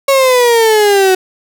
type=exponential sweep; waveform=35% pulse; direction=down; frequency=554.4 to 370 Hz; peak=-5 dBFS; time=0.08-1.15 s; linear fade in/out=5 ms; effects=none